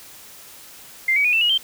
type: tone with pitch steps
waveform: sine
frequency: 2093 / 2269 / 2460 / 2668 / 2892 / 3136 Hz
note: C7 / C#7 / D#7 / E7 / F#7 / G7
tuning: 0 / +40 / -20 / +20 / -40 / 0 cents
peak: -15 dBFS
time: 1.08-1.578 s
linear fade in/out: 5 ms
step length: 83 ms
effects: white hiss -43 dBFS RMS until 1.63 s